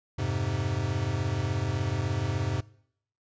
square chord, F minor, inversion none, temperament equal, 87.31 / 103.83 / 130.81 Hz, F2 / Ab2 / C3, 0 / 0 / 0 cents, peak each -34 / -31 / -32 dBFS, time 0.18-2.61 s, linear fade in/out 10 ms, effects noise-tail reverb RT60 0.7 s tail -23 dB re dry + resampled to 16000 Hz

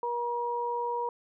sine tone pair together, 477.5 / 955 Hz, A#4 / A#5, +42 / +42 cents, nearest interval octave, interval 1200 cents, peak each -33 / -30 dBFS, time 0.03-1.09 s, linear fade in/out 2 ms, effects none

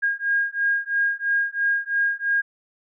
sine beating tone pair, 1624 / 1627 Hz, G#6 / G#6, -39 / -36 cents, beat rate 3 Hz, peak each -23 dBFS, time 0.02-2.42 s, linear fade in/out 20 ms, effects none

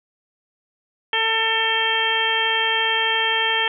harmonic tone with a mistuned harmonic, 447.1 Hz, A4, 28 cents sharp, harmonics 1 / 2 / 3 / 4 / 5 / 6 / 7, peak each -29 / -25 / -31 / -23 / -28 / -27 / -22 dBFS, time 1.13-3.68 s, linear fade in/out 2 ms, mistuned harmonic 7, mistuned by +25 cents, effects none

